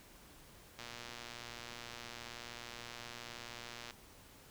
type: click train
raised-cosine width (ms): 0.2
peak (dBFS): -29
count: 372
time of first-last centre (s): 0.79-3.908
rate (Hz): 119
effects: pink hiss -59 dBFS RMS until 4.5 s